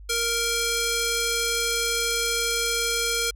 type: tone with band-pass filter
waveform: square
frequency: 466.2 Hz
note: A#4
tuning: in tune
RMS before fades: -25 dBFS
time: 0.09-3.31 s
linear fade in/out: 10 ms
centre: 6400 Hz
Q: 0.62
effects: added 50 Hz sine -40 dBFS peak until 3.35 s